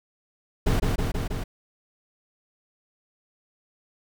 brown noise with echo, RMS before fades -21 dBFS, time 0.66-0.8 s, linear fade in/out 10 ms, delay 160 ms, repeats 4, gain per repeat -2 dB, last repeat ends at 1.44 s, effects none

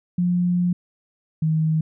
sine tone pair in turn, 177.3 / 157.96 Hz, F3 / D#3, +26 / +26 cents, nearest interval major second, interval 200 cents, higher first, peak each -17 dBFS, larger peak neither, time 0.18-0.73 / 1.42-1.81 s, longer first, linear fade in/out 5 ms, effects none

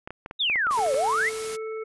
clicks, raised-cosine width 0.5 ms, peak -21 dBFS, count 11, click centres 0.075 / 0.106 / 0.261 / 0.311 / 0.499 / 0.558 / 0.669 / 0.71 / 0.791 / 0.865 / 0.944 s
sine exponential two-way sweep, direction down then up, 3861 to 507 to 2246 Hz, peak -21 dBFS, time 0.39-1.3 s, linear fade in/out 20 ms, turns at 0.94 s
white noise, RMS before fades -36 dBFS, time 0.7-1.57 s, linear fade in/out 20 ms
harmonic tone, 440 Hz, A4, in tune, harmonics 1 / 3 / 5, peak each -30 / -41 / -45 dBFS, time 0.77-1.84 s, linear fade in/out 10 ms
effects resampled to 24000 Hz

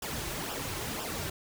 pink noise with flanger, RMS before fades -36 dBFS, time 0.02-1.3 s, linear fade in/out 5 ms, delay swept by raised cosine 0.46 to 4.26 ms, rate 2 Hz, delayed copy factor -0.7, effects none

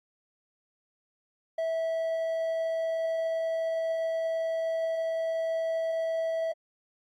triangle tone, 653 Hz, E5, 17 cents flat, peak -25 dBFS, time 1.58-6.52 s, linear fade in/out 5 ms, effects AAC 48 kbps

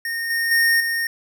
square tone with level steps, 1842 Hz, A#6, 21 cents flat, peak -24 / -20 / -15 / -21 dBFS, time 0.05-1.07 s, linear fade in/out 2 ms, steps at 0.3 / 0.51 / 0.8 s, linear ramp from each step 5 ms, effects none

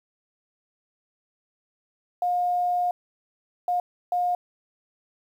sine tone bursts at uneven times, 713 Hz, F5, 36 cents sharp, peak -21 dBFS, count 3, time 2.22-2.91 / 3.68-3.8 / 4.12-4.35 s, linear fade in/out 2 ms, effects 9-bit

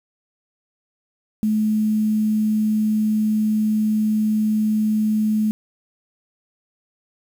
sine tone, 215 Hz, A3, 40 cents flat, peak -16 dBFS, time 1.43-5.51 s, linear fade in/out 0 ms, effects 7-bit

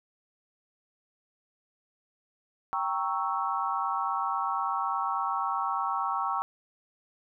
sine chord, G diminished seventh, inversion none, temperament equal, 784 / 932.3 / 1108.7 / 1318.5 Hz, G5 / Bb5 / Db6 / Fb6, 0 / 0 / 0 / 0 cents, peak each -33 / -33 / -31 / -33 dBFS, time 2.73-6.42 s, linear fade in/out 0 ms, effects none

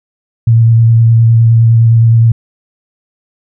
sine tone with vibrato, 114.7 Hz, A#2, 28 cents flat, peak -3 dBFS, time 0.47-2.32 s, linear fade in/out 5 ms, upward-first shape square, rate 9.7 Hz, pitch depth 14 cents each way, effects none

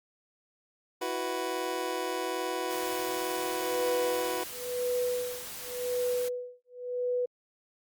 25% pulse chord, E suspended second, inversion none, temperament just, 329.6 / 370.8 / 494.4 Hz, E4 / F#4 / B4, 0 / +4 / +2 cents, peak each -34 / -31 / -31 dBFS, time 1.01-4.44 s, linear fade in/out 10 ms
white noise, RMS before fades -41 dBFS, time 2.7-6.29 s, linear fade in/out 10 ms
sine tone with tremolo, 493.9 Hz, B4, in tune, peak -26 dBFS, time 3.61-7.26 s, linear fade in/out 10 ms, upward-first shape sine, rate 0.91 Hz, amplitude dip 100%
effects Opus 48 kbps

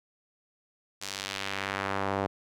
sawtooth tone with band-pass filter sweep, 98 Hz, G2, in tune, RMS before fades -33 dBFS, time 1.01-2.27 s, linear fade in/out 10 ms, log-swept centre 6100 to 680 Hz, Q 1, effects none

